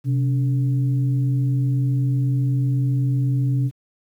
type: tone with frequency modulation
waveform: sine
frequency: 130 Hz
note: C3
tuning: 11 cents flat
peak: -16 dBFS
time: 0.04-3.71 s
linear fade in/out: 50 ms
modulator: 156 Hz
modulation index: 0.48
effects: high-pass 80 Hz 12 dB/octave + 9-bit